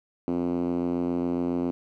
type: tone with band-pass filter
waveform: 5% pulse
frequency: 87.31 Hz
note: F2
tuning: in tune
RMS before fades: -27 dBFS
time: 0.28-1.71 s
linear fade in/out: 0 ms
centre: 270 Hz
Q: 2.9
effects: none